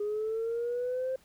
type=linear sweep; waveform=sine; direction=up; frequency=411.4 to 526 Hz; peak=-28 dBFS; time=0-1.16 s; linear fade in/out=5 ms; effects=tanh soft clip ceiling -26 dBFS + pink hiss -63 dBFS RMS until 1.24 s